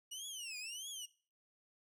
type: tone with vibrato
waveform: 20% pulse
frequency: 2865 Hz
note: F7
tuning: 44 cents sharp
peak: -38 dBFS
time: 0.11-1.06 s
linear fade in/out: 10 ms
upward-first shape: triangle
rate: 1.6 Hz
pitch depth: 300 cents each way
effects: noise-tail reverb RT60 0.4 s tail -19 dB re dry